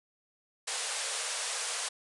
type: band-pass noise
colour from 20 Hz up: white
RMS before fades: -35 dBFS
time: 0.67-1.89 s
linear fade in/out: 10 ms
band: 440 to 10000 Hz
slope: 96 dB/octave
effects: none